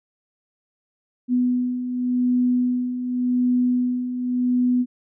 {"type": "beating tone pair", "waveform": "sine", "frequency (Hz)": [247.6, 248.48], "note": ["B3", "B3"], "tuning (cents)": [5, 11], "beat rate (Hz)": 0.88, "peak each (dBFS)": [-26, -19], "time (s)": [1.28, 4.86], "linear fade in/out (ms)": 50, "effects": []}